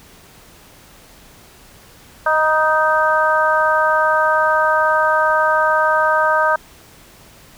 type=harmonic tone with a mistuned harmonic; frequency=311.1 Hz; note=D#4; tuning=in tune; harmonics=2 / 3 / 4 / 5; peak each=-18 / -18 / -18 / -18 dBFS; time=2.26-6.56 s; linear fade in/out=5 ms; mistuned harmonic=3; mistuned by=+20 cents; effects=pink hiss -45 dBFS RMS until 7.57 s